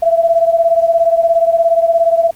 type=beating tone pair; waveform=sine; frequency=664 / 681 Hz; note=E5 / F5; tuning=+12 / -44 cents; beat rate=17 Hz; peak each=-10 / -14 dBFS; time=0.02-2.31 s; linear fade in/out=10 ms; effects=pink hiss -44 dBFS RMS until 2.35 s + Opus 24 kbps